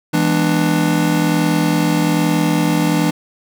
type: chord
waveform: square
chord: E dominant seventh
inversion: none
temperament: just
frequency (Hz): 164.81 / 206 / 247.2 / 296.7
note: E3 / G#3 / B3 / D4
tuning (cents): 0 / -14 / +2 / +18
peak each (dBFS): -18 / -22 / -24 / -18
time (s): 0.13-3.11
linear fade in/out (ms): 10
effects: none